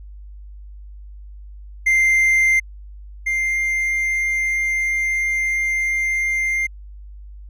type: tone pair in turn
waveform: triangle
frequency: 2093 / 2101 Hz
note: C7 / C7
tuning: 0 / +7 cents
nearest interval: unison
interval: 7 cents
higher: second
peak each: -11 / -16 dBFS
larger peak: first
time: 1.86-2.6 / 3.26-6.67 s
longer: second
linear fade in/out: 10 ms
effects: added 50 Hz sine -35 dBFS peak until 7.49 s